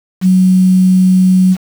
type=tone with quantisation; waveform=sine; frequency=185.5 Hz; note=F#3; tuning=5 cents sharp; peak=-5 dBFS; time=0.21-1.57 s; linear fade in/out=50 ms; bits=5; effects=none

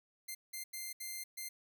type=tone bursts at uneven times; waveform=5% pulse; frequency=2093 Hz; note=C7; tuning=in tune; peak=-31 dBFS; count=5; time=0.28-0.35 / 0.53-0.64 / 0.73-0.93 / 1-1.24 / 1.37-1.49 s; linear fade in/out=10 ms; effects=none

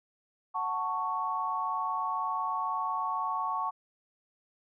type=chord; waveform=sine; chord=F# minor; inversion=none; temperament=just; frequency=740 / 888 / 1110 Hz; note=F#5 / A5 / C#6; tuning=0 / +16 / +2 cents; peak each=-37 / -34 / -31 dBFS; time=0.54-3.71 s; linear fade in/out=20 ms; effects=none

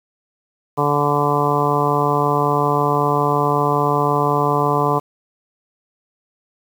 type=harmonic tone; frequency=145.4 Hz; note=D3; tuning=17 cents flat; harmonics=1 / 2 / 3 / 4 / 5 / 6 / 7 / 8; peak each=-22 / -25 / -21 / -26 / -23 / -25 / -20 / -24 dBFS; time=0.77-5 s; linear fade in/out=20 ms; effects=7-bit

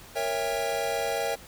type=chord; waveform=square; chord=A# diminished seventh; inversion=none; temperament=equal with one note detuned; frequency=466.2 / 554.4 / 659.3 / 803.2 Hz; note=A#4 / C#5 / E5 / G5; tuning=0 / 0 / 0 / +42 cents; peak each=-33 dBFS; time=0.15-1.36 s; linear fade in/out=20 ms; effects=pink hiss -48 dBFS RMS until 1.47 s

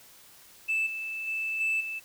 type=tone with level steps; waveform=sine; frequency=2635 Hz; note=E7; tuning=1 cent flat; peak=-23 / -32 / -28 / -23 / -32 dBFS; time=0.68-2 s; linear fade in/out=20 ms; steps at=0.86 / 1.27 / 1.6 / 1.8 s; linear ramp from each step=10 ms; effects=tanh soft clip ceiling -22 dBFS + white hiss -54 dBFS RMS until 2.04 s

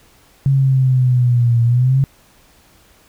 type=exponential two-way sweep; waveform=sine; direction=down then up; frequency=137.9 to 116.54 to 137.9 Hz; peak=-10 dBFS; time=0.46-2.04 s; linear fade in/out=0 ms; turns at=1.63 s; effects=pink hiss -51 dBFS RMS until 3.08 s

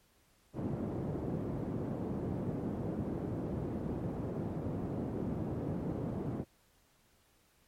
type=band-pass noise; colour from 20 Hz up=pink; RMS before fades=-37 dBFS; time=0.53-6.45 s; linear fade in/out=50 ms; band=120 to 390 Hz; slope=12 dB/octave; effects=pink hiss -69 dBFS RMS until 7.67 s + MP3 64 kbps

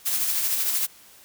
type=noise with tremolo; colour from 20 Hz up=blue; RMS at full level=-23 dBFS; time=0.05-0.87 s; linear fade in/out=20 ms; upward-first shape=sine; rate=13 Hz; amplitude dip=35%; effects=white hiss -51 dBFS RMS until 1.24 s

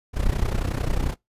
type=noise with amplitude modulation; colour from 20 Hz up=brown; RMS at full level=-20 dBFS; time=0.13-1.16 s; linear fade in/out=50 ms; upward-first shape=sine; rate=31.2 Hz; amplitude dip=80%; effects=noise-tail reverb RT60 0.2 s tail -26 dB re dry + resampled to 32000 Hz

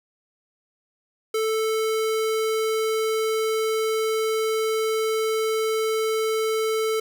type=tone; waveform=square; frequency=440 Hz; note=A4; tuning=in tune; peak=-22 dBFS; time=1.34-7 s; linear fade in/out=5 ms; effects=none

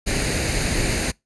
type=noise with comb filter; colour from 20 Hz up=pink; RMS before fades=-22 dBFS; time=0.06-1.12 s; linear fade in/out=20 ms; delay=0.45 ms; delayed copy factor=+0.6; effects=noise-tail reverb RT60 0.2 s tail -25 dB re dry + resampled to 24000 Hz

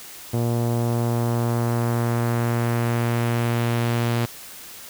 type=tone with low-pass filter sweep; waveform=sawtooth; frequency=118 Hz; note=A#2; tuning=22 cents sharp; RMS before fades=-22 dBFS; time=0.33-4.26 s; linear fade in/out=10 ms; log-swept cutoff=650 to 4200 Hz; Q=1; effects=white hiss -40 dBFS RMS until 4.89 s

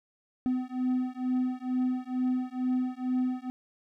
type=beating tone pair; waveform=triangle; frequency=252.7 / 254.9 Hz; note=B3 / C4; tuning=+40 / -45 cents; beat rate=2.2 Hz; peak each=-28 dBFS; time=0.46-3.5 s; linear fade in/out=0 ms; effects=none

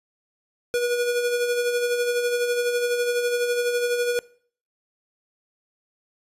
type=tone with tremolo; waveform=square; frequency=483.8 Hz; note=B4; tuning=36 cents flat; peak=-20 dBFS; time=0.74-4.19 s; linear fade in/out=0 ms; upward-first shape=sine; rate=12 Hz; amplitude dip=45%; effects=noise-tail reverb RT60 0.5 s tail -22 dB re dry + resampled to 32000 Hz

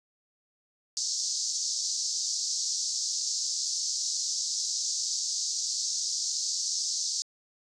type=band-pass noise; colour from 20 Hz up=white; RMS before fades=-31 dBFS; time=0.97-7.22 s; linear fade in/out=0 ms; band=4500 to 6900 Hz; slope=48 dB/octave; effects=resampled to 22050 Hz

